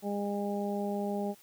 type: harmonic tone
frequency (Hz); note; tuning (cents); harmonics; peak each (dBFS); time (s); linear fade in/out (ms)
202.9; G#3; -40; 1 / 2 / 3 / 4; -33 / -36 / -38 / -39; 0.02-1.35; 50
effects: white hiss -59 dBFS RMS until 1.42 s